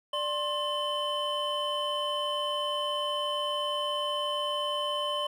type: tone cluster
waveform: triangle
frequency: 591 / 1058 / 3043 Hz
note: D5 / C6 / F#7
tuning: +11 / +19 / +48 cents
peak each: -31 dBFS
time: 0.13-5.27 s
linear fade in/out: 5 ms
effects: none